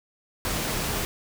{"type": "noise", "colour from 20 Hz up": "pink", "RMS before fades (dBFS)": -28, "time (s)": [0.45, 1.05], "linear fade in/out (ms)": 0, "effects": []}